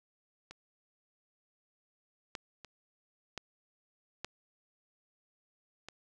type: clicks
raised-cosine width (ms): 0.2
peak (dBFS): -30 / -21 / -30 / -21 / -20 / -27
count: 6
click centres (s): 0.51 / 2.352 / 2.647 / 3.377 / 4.246 / 5.886
effects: none